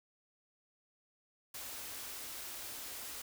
white band-stop noise, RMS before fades -45 dBFS, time 1.54-3.22 s, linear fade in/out 5 ms, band 130 to 220 Hz, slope 96 dB/octave, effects none

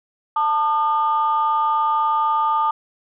sine tone pair together, 888 / 1211.6 Hz, A5 / D#6, +16 / -46 cents, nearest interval perfect fourth, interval 538 cents, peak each -18 dBFS, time 0.36-2.71 s, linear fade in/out 5 ms, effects tanh soft clip ceiling -10 dBFS

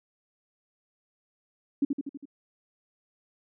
sine tone with echo, 281 Hz, C#4, 24 cents sharp, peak -20 dBFS, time 1.82-1.85 s, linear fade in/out 5 ms, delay 81 ms, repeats 5, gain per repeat -4 dB, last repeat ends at 2.255 s, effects none

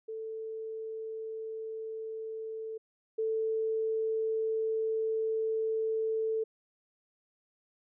sine tone pair in turn, 442.5 / 442.5 Hz, A4 / A4, +10 / +10 cents, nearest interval unison, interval 0 cents, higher neither, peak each -36 / -28 dBFS, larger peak second, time 0.08-2.78 / 3.18-6.44 s, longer second, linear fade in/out 10 ms, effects none

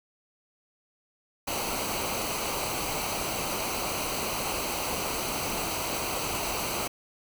pink noise with comb filter, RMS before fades -31 dBFS, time 1.47-6.88 s, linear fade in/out 10 ms, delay 0.57 ms, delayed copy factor -0.65, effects none

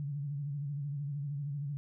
sine tone with vibrato, 143.1 Hz, D3, 45 cents flat, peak -34 dBFS, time 0-1.77 s, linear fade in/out 0 ms, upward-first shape sine, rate 13 Hz, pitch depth 72 cents each way, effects none

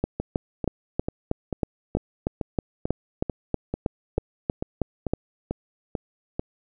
two click trains, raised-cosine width 2 ms, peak -13 / -9 dBFS, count 15 / 17, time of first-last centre 0.2-6.395 / 0.04-5.136 s, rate 2.26 / 3.14 Hz, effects none

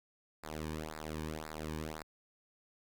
sawtooth tone with flanger, 77.78 Hz, D#2, in tune, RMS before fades -42 dBFS, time 0.43-2.03 s, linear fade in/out 10 ms, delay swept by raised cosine 0.32 to 1.52 ms, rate 1.9 Hz, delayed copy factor -1, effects none

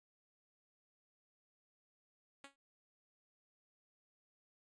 5% pulse tone with exponential decay, 277.2 Hz, C#4, in tune, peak -37 dBFS, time 2.44-2.56 s, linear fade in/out 2 ms, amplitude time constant 25 ms, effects resampled to 22050 Hz

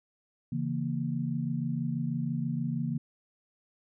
sine chord, A# diminished, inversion first, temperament equal, 138.59 / 164.81 / 233.1 Hz, C#3 / E3 / A#3, 0 / 0 / 0 cents, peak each -33 dBFS, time 0.52-2.98 s, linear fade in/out 5 ms, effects none

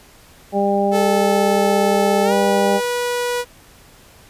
harmonic tone, 199.7 Hz, G3, 32 cents sharp, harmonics 1 / 2 / 3 / 4, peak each -20 / -20 / -20 / -20 dBFS, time 0.52-2.81 s, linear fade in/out 50 ms
sawtooth tone with pitch glide, 436.6 to 487.2 Hz, A4 to B4, -13 to -24 cents, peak -15 dBFS, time 0.91-3.45 s, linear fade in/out 50 ms, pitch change +189 cents, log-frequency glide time 2.24-2.33 s
effects pink hiss -47 dBFS RMS until 4.29 s + resampled to 32000 Hz

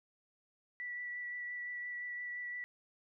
sine tone with vibrato, 1957 Hz, B6, 16 cents flat, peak -39 dBFS, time 0.8-2.64 s, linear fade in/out 0 ms, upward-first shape triangle, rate 5.8 Hz, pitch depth 14 cents each way, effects none

